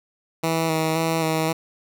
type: tone with vibrato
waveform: 10% pulse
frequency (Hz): 161.2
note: E3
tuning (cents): -38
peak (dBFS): -12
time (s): 0.43-1.53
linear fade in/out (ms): 10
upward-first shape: square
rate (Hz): 1.9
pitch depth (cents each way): 20
effects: none